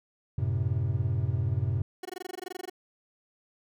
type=chord; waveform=triangle; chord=F# diminished; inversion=none; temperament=equal; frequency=92.5 / 110 / 130.81 Hz; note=F#2 / A2 / C3; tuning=0 / 0 / 0 cents; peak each=-28 dBFS; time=0.38-1.82 s; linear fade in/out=5 ms
type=tone bursts; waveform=30% pulse; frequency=367.5 Hz; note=F#4; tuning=12 cents flat; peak=-32 dBFS; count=16; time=2.03-2.698 s; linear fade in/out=5 ms; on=23 ms; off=20 ms
effects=none